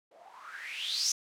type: noise with low-pass filter sweep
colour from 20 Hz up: violet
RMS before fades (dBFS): -36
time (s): 0.11-1.12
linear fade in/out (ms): 5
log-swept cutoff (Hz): 540 to 6200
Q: 8
effects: none